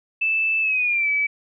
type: tone with pitch glide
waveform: sine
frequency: 2635 to 2294 Hz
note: E7 to D7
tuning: -1 to -41 cents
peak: -18 dBFS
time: 0.21-1.27 s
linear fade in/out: 10 ms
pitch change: -240 cents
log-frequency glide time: 0.61-1.09 s
effects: none